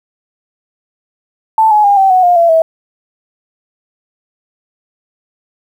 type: tone with pitch steps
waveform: sine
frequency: 882 / 844.1 / 807.9 / 773.2 / 740 / 708.2 / 677.8 / 648.7 Hz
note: A5 / G#5 / G#5 / G5 / F#5 / F5 / E5 / E5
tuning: +4 / +28 / -48 / -24 / 0 / +24 / +48 / -28 cents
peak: -5 dBFS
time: 1.58-2.62 s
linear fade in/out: 2 ms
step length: 130 ms
effects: 7-bit